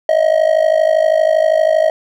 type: tone with amplitude modulation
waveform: triangle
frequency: 634 Hz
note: D#5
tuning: 32 cents sharp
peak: -4 dBFS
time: 0.09-1.9 s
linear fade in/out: 2 ms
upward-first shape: sine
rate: 52.6 Hz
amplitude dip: 85%
effects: none